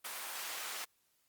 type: high-pass noise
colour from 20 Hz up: pink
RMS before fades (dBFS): -42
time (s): 0.04-0.85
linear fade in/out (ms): 10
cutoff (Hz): 980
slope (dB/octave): 12
effects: white hiss -75 dBFS RMS until 1.28 s + Opus 32 kbps